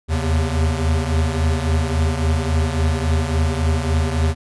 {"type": "tone cluster", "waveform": "square", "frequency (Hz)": [78.7, 82.3, 133], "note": ["D#2", "E2", "C3"], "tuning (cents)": [20, -2, 29], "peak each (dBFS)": [-19, -23, -26], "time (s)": [0.08, 4.35], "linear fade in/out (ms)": 50, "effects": ["resampled to 24000 Hz"]}